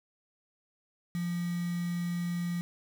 sine tone with quantisation, 173.8 Hz, F3, 8 cents flat, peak -30 dBFS, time 1.15-2.61 s, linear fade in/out 0 ms, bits 7, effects none

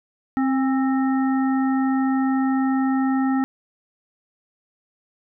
harmonic tone with a mistuned harmonic, 264.4 Hz, C4, 18 cents sharp, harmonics 1 / 3 / 5 / 7, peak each -18 / -28 / -32 / -35 dBFS, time 0.37-3.44 s, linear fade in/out 0 ms, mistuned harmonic 3, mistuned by +30 cents, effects none

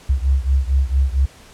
sine beating tone pair, 65.7 / 70.1 Hz, C2 / C#2, +8 / +20 cents, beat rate 4.4 Hz, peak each -16 / -18 dBFS, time 0.09-1.26 s, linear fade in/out 10 ms, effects pink hiss -45 dBFS RMS until 1.53 s + low-pass 10000 Hz 12 dB/octave

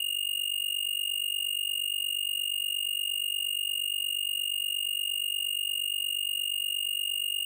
square tone with amplitude modulation, 2836 Hz, F7, 26 cents sharp, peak -25 dBFS, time 0-7.45 s, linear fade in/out 5 ms, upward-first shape sine, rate 48.5 Hz, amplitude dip 95%, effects none

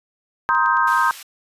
sine chord, C minor seventh, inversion third, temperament just, 941.9 / 1046.5 / 1255.8 / 1569.8 Hz, Bb5 / C6 / Eb6 / G6, +18 / 0 / +16 / +2 cents, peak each -20 dBFS, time 0.49-1.11 s, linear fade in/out 0 ms
click train, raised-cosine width 0.2 ms, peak -25 dBFS, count 5, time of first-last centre 0.55-0.991 s, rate 9.07 Hz
pink high-pass noise, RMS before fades -38 dBFS, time 0.87-1.23 s, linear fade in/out 5 ms, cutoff 1900 Hz, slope 12 dB/octave
effects resampled to 32000 Hz

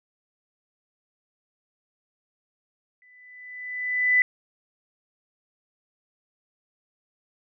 sine tone with exponential growth, 1995 Hz, B6, 17 cents sharp, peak -14 dBFS, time 3.02-4.22 s, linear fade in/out 1 ms, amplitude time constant 260 ms, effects none

